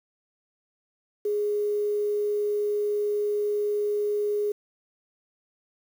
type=tone with quantisation; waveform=sine; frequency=415.3 Hz; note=G#4; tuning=in tune; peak=-23 dBFS; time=1.25-4.52 s; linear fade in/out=5 ms; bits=8; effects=none